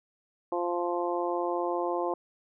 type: harmonic tone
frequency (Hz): 174.61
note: F3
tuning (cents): 0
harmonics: 2 / 3 / 4 / 5 / 6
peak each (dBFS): -31 / -33 / -34 / -35 / -36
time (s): 0.52-2.14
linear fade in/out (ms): 2
effects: none